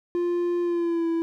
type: tone with pitch glide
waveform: triangle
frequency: 349.2 to 331.7 Hz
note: F4 to E4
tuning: 0 to +11 cents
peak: -20 dBFS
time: 0.15-1.22 s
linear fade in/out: 0 ms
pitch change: -89 cents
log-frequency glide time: 0.62-1.08 s
effects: none